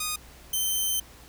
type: tone pair in turn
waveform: 5% pulse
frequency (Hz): 1237 / 3097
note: D#6 / G7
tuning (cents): -10 / -22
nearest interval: octave + major third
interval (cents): 1588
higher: second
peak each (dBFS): -16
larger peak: neither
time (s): 0-0.16 / 0.53-1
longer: second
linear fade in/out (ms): 5
effects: added 60 Hz sine -51 dBFS peak until 1.28 s + pink hiss -51 dBFS RMS until 1.28 s